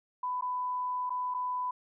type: tone with dropouts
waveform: sine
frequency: 998 Hz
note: B5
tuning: 18 cents sharp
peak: -30 dBFS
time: 0.23-1.71 s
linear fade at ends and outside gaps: 5 ms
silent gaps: 0.411-0.422 / 1.096-1.103 / 1.341-1.345 s
effects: none